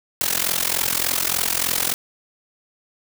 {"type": "noise with amplitude modulation", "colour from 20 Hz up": "white", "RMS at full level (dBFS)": -18, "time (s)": [0.21, 1.94], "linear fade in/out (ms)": 0, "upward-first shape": "sine", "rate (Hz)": 43.4, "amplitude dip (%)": 90, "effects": []}